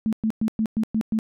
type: tone bursts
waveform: sine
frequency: 220 Hz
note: A3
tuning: in tune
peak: -19 dBFS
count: 7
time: 0.06-1.189 s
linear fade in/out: 0 ms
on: 67 ms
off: 110 ms
effects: none